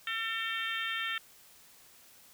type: harmonic tone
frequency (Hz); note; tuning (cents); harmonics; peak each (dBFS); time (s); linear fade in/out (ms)
451; A4; +43; 3 / 4 / 5 / 6 / 7 / 8; -39 / -36 / -41 / -41 / -39 / -43; 0.07-1.18; 2
effects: white hiss -58 dBFS RMS until 2.33 s